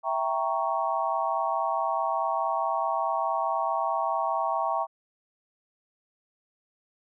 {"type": "chord", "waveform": "sine", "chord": "E diminished seventh", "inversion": "none", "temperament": "equal", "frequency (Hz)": [659.3, 784, 932.3, 1108.7], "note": ["E5", "G5", "Bb5", "Db6"], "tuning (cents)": [0, 0, 0, 0], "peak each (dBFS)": -30, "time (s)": [0.03, 4.87], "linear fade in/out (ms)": 50, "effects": []}